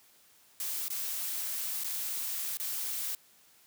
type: noise with dropouts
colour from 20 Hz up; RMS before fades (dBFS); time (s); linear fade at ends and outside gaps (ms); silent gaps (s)
blue; -35; 0.6-3.15; 1; 0.882-0.902 / 1.837-1.844 / 2.571-2.599
effects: white hiss -62 dBFS RMS until 3.66 s + high-pass 80 Hz 12 dB/octave